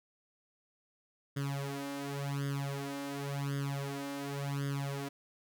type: tone with flanger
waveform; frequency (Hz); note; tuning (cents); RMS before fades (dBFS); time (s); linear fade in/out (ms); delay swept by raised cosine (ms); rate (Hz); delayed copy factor
sawtooth; 140.1; C#3; +19; -37; 1.36-5.09; 10; 0.6 to 3.4; 0.91; +1
effects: none